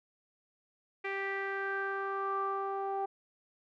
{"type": "tone with low-pass filter sweep", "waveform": "sawtooth", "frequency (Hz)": 392, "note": "G4", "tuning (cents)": 0, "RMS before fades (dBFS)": -35, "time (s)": [1.04, 3.06], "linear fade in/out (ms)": 10, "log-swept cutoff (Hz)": [2200, 870], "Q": 6.2, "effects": []}